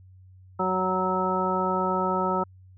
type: harmonic tone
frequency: 185.9 Hz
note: F#3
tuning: 8 cents sharp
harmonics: 1 / 2 / 3 / 4 / 5 / 7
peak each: -30 / -30 / -31 / -33 / -28 / -28 dBFS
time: 0.59-2.44 s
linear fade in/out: 10 ms
effects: added 93 Hz sine -48 dBFS peak until 2.77 s